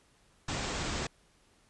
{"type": "low-pass noise", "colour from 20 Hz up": "pink", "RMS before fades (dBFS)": -35, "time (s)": [0.48, 1.07], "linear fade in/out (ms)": 5, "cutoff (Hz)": 8100, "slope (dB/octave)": 96, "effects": ["pink hiss -66 dBFS RMS until 1.69 s", "resampled to 24000 Hz"]}